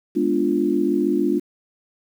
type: chord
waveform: sine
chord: G# diminished seventh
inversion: none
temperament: equal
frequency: 207.7 / 246.9 / 293.7 / 349.2 Hz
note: G#3 / B3 / D4 / F4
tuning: 0 / 0 / 0 / 0 cents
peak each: -25 / -25 / -21 / -21 dBFS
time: 0.15-1.4 s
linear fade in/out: 20 ms
effects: 8-bit